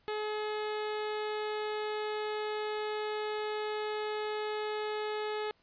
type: harmonic tone with a mistuned harmonic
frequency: 425.3 Hz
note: G#4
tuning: 41 cents sharp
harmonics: 1 / 2 / 3 / 4 / 5 / 6 / 7 / 8 / 9 / 10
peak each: -34 / -40 / -44 / -46 / -48 / -50 / -51 / -52 / -53 / -54 dBFS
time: 0.08-5.51 s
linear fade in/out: 0 ms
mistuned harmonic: 9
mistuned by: -37 cents
effects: pink hiss -69 dBFS RMS until 5.62 s + resampled to 11025 Hz